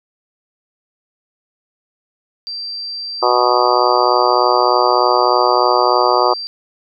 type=tone; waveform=sine; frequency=4699 Hz; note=D8; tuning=in tune; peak=-23 dBFS; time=2.47-6.47 s; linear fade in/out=0 ms
type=harmonic tone; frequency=123.3 Hz; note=B2; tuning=2 cents flat; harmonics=3 / 4 / 5 / 6 / 7 / 8 / 9 / 10; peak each=-19 / -19 / -19 / -19 / -19 / -19 / -19 / -19 dBFS; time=3.22-6.34 s; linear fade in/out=10 ms
effects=none